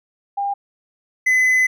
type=tone pair in turn; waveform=sine / triangle; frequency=802 / 2021 Hz; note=G5 / B6; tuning=+39 / +39 cents; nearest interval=octave + major third; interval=1600 cents; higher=second; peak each=-19 / -11 dBFS; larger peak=second; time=0.37-0.54 / 1.26-1.67 s; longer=second; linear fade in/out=10 ms; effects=none